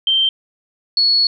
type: tone pair in turn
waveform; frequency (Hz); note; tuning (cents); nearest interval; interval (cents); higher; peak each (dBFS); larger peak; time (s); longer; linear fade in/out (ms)
sine; 3136 / 4380; G7 / C#8; 0 / -22; tritone; 578; second; -12 / -11; second; 0.07-0.29 / 0.97-1.27; second; 2
effects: none